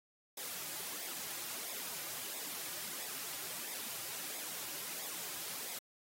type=noise with flanger; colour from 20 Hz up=white; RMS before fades=-43 dBFS; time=0.37-5.79 s; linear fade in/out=5 ms; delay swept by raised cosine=0.67 to 4.57 ms; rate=1.5 Hz; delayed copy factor=-0.6; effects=high-pass 150 Hz 12 dB/octave + AAC 48 kbps